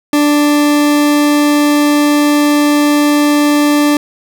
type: tone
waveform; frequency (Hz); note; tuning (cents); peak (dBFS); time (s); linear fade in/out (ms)
40% pulse; 293.7; D4; 0; -7; 0.13-3.97; 2
effects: none